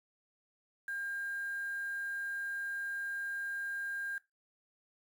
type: tone with quantisation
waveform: sine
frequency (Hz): 1605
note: G6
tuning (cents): +40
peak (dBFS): -36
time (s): 0.88-4.18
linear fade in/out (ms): 2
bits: 9
effects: noise-tail reverb RT60 0.2 s tail -18 dB re dry